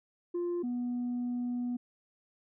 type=tone pair in turn; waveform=sine; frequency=349.2 / 244.4 Hz; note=F4 / B3; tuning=0 / -18 cents; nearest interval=tritone; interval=618 cents; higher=first; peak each=-28 / -29 dBFS; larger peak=first; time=0.34-0.63 / 0.63-1.77 s; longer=second; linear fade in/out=10 ms; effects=tanh soft clip ceiling -29 dBFS